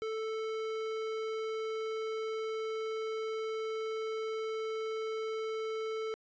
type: tone with tanh clipping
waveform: sine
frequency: 440.5 Hz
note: A4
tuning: 2 cents sharp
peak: -36 dBFS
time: 0.02-6.14 s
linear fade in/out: 0 ms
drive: 18 dB
effects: resampled to 16000 Hz